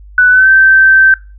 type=tone with pitch glide; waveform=sine; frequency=1489 to 1553.1 Hz; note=F#6 to G6; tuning=+11 to -17 cents; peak=-3 dBFS; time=0.18-1.14 s; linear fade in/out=2 ms; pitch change=+72 cents; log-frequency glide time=0.3-0.49 s; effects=noise-tail reverb RT60 0.3 s tail -22 dB re dry + added 50 Hz sine -32 dBFS peak until 1.38 s